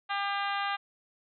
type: harmonic tone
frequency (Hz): 400.3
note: G4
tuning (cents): +36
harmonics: 2 / 3 / 4 / 5 / 6 / 7 / 8 / 9 / 10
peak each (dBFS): -33 / -34 / -36 / -40 / -43 / -41 / -44 / -45 / -47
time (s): 0.09-0.77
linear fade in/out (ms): 20
effects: none